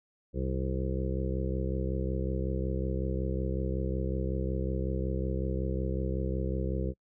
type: harmonic tone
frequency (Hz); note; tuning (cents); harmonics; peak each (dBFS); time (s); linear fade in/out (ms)
65.41; C2; 0; 1 / 2 / 3 / 5 / 6 / 7 / 8; -32 / -35 / -37 / -39 / -40 / -40 / -41; 0.33-6.94; 50
effects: noise-tail reverb RT60 0.1 s tail -26 dB re dry